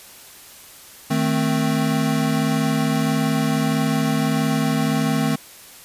square chord, A diminished, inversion second, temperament equal, 155.56 / 220 / 261.6 Hz, Eb3 / A3 / C4, 0 / 0 / 0 cents, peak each -23 dBFS, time 1.1-5.36 s, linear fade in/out 10 ms, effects white hiss -43 dBFS RMS until 5.84 s + resampled to 32000 Hz

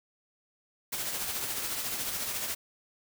white noise with tremolo, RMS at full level -32 dBFS, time 0.92-2.55 s, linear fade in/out 10 ms, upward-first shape triangle, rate 14 Hz, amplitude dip 45%, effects none

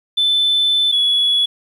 sine tone pair in turn, 3520 / 3386 Hz, A7 / G#7, 0 / +33 cents, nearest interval minor second, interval 67 cents, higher first, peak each -11 dBFS, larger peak neither, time 0.17-0.92 / 0.92-1.46 s, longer first, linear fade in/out 10 ms, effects tanh soft clip ceiling -9 dBFS + 8-bit

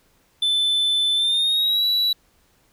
triangle tone with pitch glide, 3520 to 3928 Hz, A7 to B7, 0 to -10 cents, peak -16 dBFS, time 0.42-2.13 s, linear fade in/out 5 ms, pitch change +190 cents, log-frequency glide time 1.15-1.85 s, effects pink hiss -61 dBFS RMS until 2.72 s

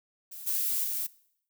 violet noise with level steps, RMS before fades -43 / -29 / -32 dBFS, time 0.31-1.07 s, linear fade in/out 10 ms, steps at 0.46 / 0.83 s, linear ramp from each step 20 ms, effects noise-tail reverb RT60 0.7 s tail -21 dB re dry

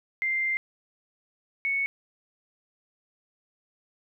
sine tone pair in turn, 2093 / 2214 Hz, C7 / C#7, 0 / -3 cents, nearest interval minor second, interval 97 cents, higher second, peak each -24 dBFS, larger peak neither, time 0.22-0.57 / 1.65-1.86 s, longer first, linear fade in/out 0 ms, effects 11-bit

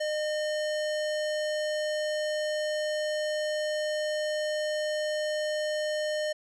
square tone with low-pass filter, 609 Hz, D#5, 37 cents flat, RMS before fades -30 dBFS, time 0-6.33 s, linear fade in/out 10 ms, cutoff 6700 Hz, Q 1, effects none

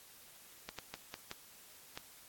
clicks, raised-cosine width 0.2 ms, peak -25 dBFS, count 6, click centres 0.69 / 0.787 / 0.94 / 1.141 / 1.314 / 1.975 s, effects white hiss -58 dBFS RMS until 2.28 s + AAC 64 kbps

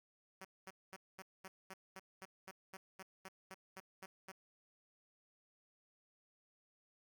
5% pulse tone bursts, 190 Hz, F#3, 46 cents sharp, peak -38 dBFS, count 16, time 0.41-4.318 s, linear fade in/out 5 ms, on 38 ms, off 220 ms, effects none

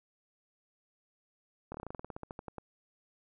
slowing click train, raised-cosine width 1 ms, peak -27 dBFS, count 17, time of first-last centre 1.72-2.583 s, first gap 24 ms, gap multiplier 1.1, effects none

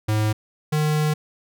square tone pair in turn, 107.5 / 152.36 Hz, A2 / D#3, -40 / -36 cents, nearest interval tritone, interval 604 cents, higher second, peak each -19 dBFS, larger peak neither, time 0.08-0.33 / 0.72-1.14 s, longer second, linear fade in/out 10 ms, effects none

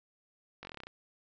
slowing click train, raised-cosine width 0.3 ms, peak -28 dBFS, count 10, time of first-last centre 0.63-0.87 s, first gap 20 ms, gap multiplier 1.07, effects resampled to 16000 Hz

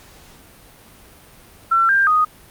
sine tone with pitch steps, 1349 / 1591 / 1243 Hz, E6 / G6 / D#6, +40 / +25 / -2 cents, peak -12 dBFS, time 1.71-2.25 s, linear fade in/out 10 ms, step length 180 ms, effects pink hiss -46 dBFS RMS until 2.5 s + Opus 48 kbps

